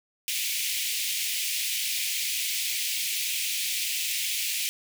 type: high-pass noise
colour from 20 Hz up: pink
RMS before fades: -29 dBFS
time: 0.28-4.69 s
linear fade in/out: 0 ms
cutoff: 2200 Hz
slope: 48 dB/octave
effects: none